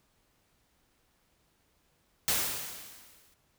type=noise with exponential decay; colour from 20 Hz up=white; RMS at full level=-26 dBFS; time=2.28-3.34 s; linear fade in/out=0 ms; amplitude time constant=230 ms; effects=pink hiss -71 dBFS RMS until 3.58 s